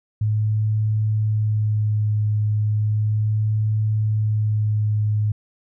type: tone with vibrato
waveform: sine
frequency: 106.9 Hz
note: A2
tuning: 49 cents flat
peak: -17 dBFS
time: 0.21-5.32 s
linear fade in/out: 5 ms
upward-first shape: sine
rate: 0.35 Hz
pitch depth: 15 cents each way
effects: none